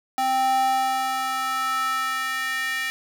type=tone with high-pass filter sweep; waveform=square; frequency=261.6 Hz; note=C4; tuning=in tune; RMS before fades=-24 dBFS; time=0.18-2.9 s; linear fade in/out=0 ms; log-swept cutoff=660 to 2000 Hz; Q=3.8; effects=none